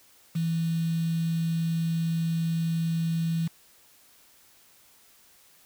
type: tone with quantisation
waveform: sine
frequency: 164.81 Hz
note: E3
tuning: in tune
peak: -24 dBFS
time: 0.35-3.48 s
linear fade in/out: 10 ms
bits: 7
effects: white hiss -58 dBFS RMS until 5.65 s